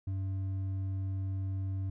sine tone with hard clipping, 96 Hz, G2, 36 cents flat, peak -33 dBFS, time 0.07-1.9 s, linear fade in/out 5 ms, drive 4 dB, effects none

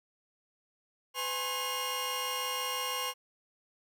sawtooth tone cluster, 504 / 828 / 1074 / 2839 Hz, B4 / G#5 / C6 / F7, +35 / -5 / +45 / +28 cents, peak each -37 / -39 / -32 / -33 dBFS, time 1.14-3.14 s, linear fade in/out 50 ms, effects none

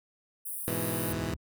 pink high-pass noise, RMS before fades -37 dBFS, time 0.45-1.13 s, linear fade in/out 10 ms, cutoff 8900 Hz, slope 96 dB/octave
15% pulse chord, E major, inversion first, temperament equal, 103.83 / 123.47 / 164.81 Hz, G#2 / B2 / E3, 0 / 0 / 0 cents, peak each -29 / -30 / -28 dBFS, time 0.68-1.34 s, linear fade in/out 0 ms
triangle tone bursts, 73.4 Hz, D2, in tune, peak -37 dBFS, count 3, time 1.1-1.365 s, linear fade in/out 5 ms, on 73 ms, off 23 ms
effects none

